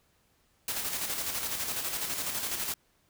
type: noise with tremolo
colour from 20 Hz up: white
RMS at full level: -32 dBFS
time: 0.68-2.74 s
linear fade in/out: 2 ms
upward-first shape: square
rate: 12 Hz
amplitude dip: 40%
effects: pink hiss -69 dBFS RMS until 3.09 s